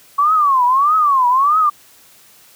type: tone with vibrato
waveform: sine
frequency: 1115 Hz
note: C#6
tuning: 10 cents sharp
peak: -10 dBFS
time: 0.18-1.7 s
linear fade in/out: 10 ms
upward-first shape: triangle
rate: 1.6 Hz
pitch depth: 260 cents each way
effects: white hiss -47 dBFS RMS until 2.55 s + high-pass 60 Hz 12 dB/octave